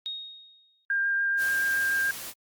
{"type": "tone with exponential decay", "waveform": "sine", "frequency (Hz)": 3734, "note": "A#7", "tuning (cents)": 2, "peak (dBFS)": -29, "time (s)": [0.06, 0.85], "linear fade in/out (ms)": 0, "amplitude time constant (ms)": 170}
{"type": "tone with vibrato", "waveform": "sine", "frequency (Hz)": 1600, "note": "G6", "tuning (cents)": 35, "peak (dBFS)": -23, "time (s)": [0.9, 2.11], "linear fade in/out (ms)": 2, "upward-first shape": "sine", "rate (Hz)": 7, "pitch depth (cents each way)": 9}
{"type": "noise", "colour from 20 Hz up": "white", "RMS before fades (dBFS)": -38, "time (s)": [1.37, 2.34], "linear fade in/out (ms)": 50}
{"effects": ["Opus 48 kbps"]}